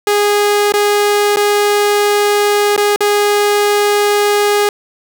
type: tone with dropouts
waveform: sawtooth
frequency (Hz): 412.2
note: G#4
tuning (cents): -13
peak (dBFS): -6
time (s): 0.07-4.69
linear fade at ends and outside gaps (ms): 2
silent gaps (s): 0.722-0.738 / 1.361-1.369 / 2.764-2.777 / 2.961-3.006
effects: none